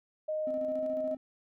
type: tone with pitch glide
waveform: sine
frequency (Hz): 619 to 624.7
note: D#5 to D#5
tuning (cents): -9 to +7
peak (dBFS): -30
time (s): 0.28-1.15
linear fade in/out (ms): 10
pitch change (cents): +16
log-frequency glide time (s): 0.65-0.83
type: tone with tremolo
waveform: triangle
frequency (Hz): 261.6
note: C4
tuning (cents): 0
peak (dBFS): -35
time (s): 0.47-1.17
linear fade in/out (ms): 2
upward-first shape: square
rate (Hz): 14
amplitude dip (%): 55
effects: none